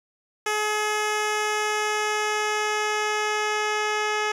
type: tone with low-pass filter sweep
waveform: 10% pulse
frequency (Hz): 424.2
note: G#4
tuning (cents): +37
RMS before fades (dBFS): -25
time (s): 0.46-4.32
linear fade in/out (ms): 5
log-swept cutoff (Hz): 9800 to 5500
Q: 0.93
effects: 9-bit